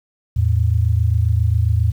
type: tone pair together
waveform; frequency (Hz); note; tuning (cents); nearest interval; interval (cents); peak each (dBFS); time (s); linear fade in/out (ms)
sine; 82.16 / 109.6; E2 / A2; -5 / -6; perfect fourth; 499; -16; 0.36-1.92; 10
effects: 8-bit